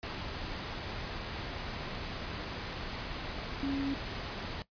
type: tone in noise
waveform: sine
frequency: 275.9 Hz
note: C#4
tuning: 8 cents flat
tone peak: -30 dBFS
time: 3.63-3.94 s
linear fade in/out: 0 ms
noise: pink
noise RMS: -39 dBFS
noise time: 0.03-4.62 s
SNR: +6 dB
effects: noise-tail reverb RT60 0.1 s tail -17 dB re dry + resampled to 11025 Hz